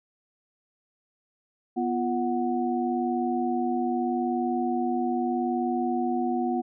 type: tone cluster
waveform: sine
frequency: 245.5 / 346.3 / 739 Hz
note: B3 / F4 / F#5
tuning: -10 / -15 / -2 cents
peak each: -27 / -29 / -29 dBFS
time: 1.76-6.62 s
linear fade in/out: 20 ms
effects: none